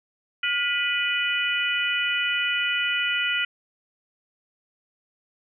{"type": "harmonic tone with a mistuned harmonic", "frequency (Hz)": 493.9, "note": "B4", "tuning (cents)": 0, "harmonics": [3, 4, 5, 6], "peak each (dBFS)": [-27, -29, -27, -27], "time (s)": [0.43, 3.45], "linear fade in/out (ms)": 5, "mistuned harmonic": 3, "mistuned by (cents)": -70, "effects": []}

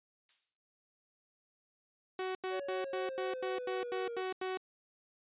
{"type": "noise with exponential decay", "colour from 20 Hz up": "violet", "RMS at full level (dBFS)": -48, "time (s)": [0.29, 0.63], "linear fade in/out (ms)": 2, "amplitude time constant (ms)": 73}
{"type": "tone bursts", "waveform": "sawtooth", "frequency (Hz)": 374, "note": "F#4", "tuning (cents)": 19, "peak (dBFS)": -31, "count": 10, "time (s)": [2.19, 4.573], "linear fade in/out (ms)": 2, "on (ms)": 160, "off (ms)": 87}
{"type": "exponential sweep", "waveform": "triangle", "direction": "down", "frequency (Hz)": [569, 463.6], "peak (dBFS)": -37, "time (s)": [2.5, 4.23], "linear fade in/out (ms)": 50}
{"effects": ["resampled to 8000 Hz"]}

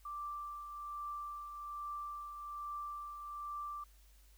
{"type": "tone with tremolo", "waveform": "sine", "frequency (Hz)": 1174.7, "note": "D6", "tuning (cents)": 0, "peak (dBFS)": -39, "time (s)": [0.05, 3.84], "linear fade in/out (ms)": 5, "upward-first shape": "triangle", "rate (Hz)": 1.2, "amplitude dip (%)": 50, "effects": ["added 50 Hz sine -60 dBFS peak until 4.37 s", "white hiss -69 dBFS RMS until 4.37 s"]}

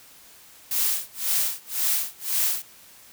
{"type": "noise with tremolo", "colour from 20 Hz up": "blue", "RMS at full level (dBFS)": -22, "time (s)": [0.71, 2.62], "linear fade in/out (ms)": 2, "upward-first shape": "sine", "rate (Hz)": 1.9, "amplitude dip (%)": 100, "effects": ["white hiss -50 dBFS RMS until 3.12 s"]}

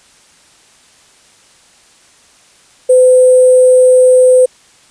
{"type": "tone with sample-and-hold", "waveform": "sine", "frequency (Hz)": 507, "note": "B4", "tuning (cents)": 45, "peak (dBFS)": -3, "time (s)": [2.89, 4.46], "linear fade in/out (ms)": 10, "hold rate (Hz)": 8820, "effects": ["white hiss -46 dBFS RMS until 4.9 s", "resampled to 22050 Hz"]}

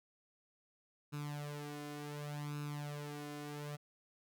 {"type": "tone with flanger", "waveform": "sawtooth", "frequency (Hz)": 146.83, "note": "D3", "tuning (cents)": 0, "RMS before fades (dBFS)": -44, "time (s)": [1.12, 3.77], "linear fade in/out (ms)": 20, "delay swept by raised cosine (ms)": [0.76, 2.86], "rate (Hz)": 0.68, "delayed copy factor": 0.75, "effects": []}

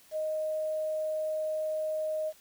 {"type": "tone with quantisation", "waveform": "sine", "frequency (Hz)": 622.3, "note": "D#5", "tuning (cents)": 0, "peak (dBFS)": -29, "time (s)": [0.11, 2.33], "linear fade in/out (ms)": 50, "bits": 9, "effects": ["white hiss -59 dBFS RMS until 2.4 s"]}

